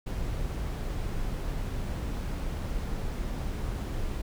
brown noise, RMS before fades -32 dBFS, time 0.06-4.22 s, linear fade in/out 10 ms, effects none

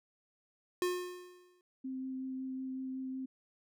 square tone with exponential decay, 359.4 Hz, F4, 50 cents sharp, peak -29 dBFS, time 0.82-1.61 s, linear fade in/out 1 ms, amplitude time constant 170 ms
sine tone with vibrato, 261.6 Hz, C4, in tune, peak -37 dBFS, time 1.84-3.26 s, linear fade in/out 10 ms, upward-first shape sine, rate 5.4 Hz, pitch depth 9 cents each way
effects none

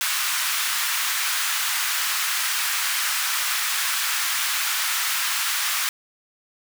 pink high-pass noise, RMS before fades -24 dBFS, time 0.01-5.89 s, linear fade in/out 0 ms, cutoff 1200 Hz, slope 24 dB/octave, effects none

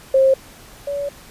sine tone pair in turn, 533 / 568.6 Hz, C5 / C#5, +32 / +44 cents, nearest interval minor second, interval 112 cents, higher second, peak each -10 / -21 dBFS, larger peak first, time 0.14-0.34 / 0.87-1.09 s, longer second, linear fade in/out 5 ms, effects pink hiss -43 dBFS RMS until 1.3 s + resampled to 32000 Hz

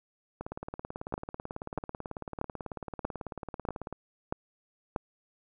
two click trains, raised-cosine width 1 ms, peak -23 / -16 dBFS, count 65 / 7, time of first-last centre 0.41-3.926 / 1.14-4.962 s, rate 18.2 / 1.57 Hz, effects none

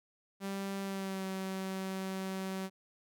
sawtooth tone with pitch glide, 196 to 190.42 Hz, G3 to G3, 0 to -50 cents, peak -32 dBFS, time 0.4-2.7 s, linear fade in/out 50 ms, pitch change -50 cents, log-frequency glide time 0.82-1.25 s, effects none

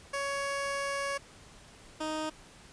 15% pulse tone pair in turn, 558 / 311.1 Hz, C#5 / D#4, +11 / 0 cents, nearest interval minor seventh, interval 1011 cents, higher first, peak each -25 / -26 dBFS, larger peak first, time 0.13-1.18 / 2-2.3 s, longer first, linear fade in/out 10 ms, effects pink hiss -54 dBFS RMS until 2.72 s + resampled to 22050 Hz

